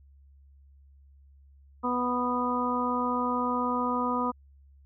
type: harmonic tone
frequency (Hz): 246.9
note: B3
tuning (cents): 0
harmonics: 1 / 2 / 3 / 4 / 5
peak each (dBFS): -30 / -34 / -38 / -30 / -31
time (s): 1.83-4.32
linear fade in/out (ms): 20
effects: added 69 Hz sine -53 dBFS peak until 4.85 s